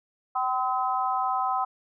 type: harmonic tone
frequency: 255.9 Hz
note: C4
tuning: 38 cents flat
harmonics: 3 / 4 / 5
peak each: -27 / -28 / -29 dBFS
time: 0.35-1.65 s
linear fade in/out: 10 ms
effects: none